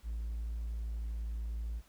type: tone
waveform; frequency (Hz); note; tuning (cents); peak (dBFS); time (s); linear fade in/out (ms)
triangle; 56.2; A1; +37; -32; 0.03-1.82; 50
effects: tanh soft clip ceiling -30 dBFS + pink hiss -65 dBFS RMS until 1.88 s